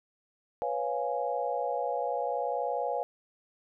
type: chord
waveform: sine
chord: C# dominant seventh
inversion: third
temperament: equal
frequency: 493.9 / 554.4 / 698.5 / 830.6 Hz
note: B4 / C#5 / E#5 / G#5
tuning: 0 / 0 / 0 / 0 cents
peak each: -34 dBFS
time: 0.62-3.03 s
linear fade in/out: 0 ms
effects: none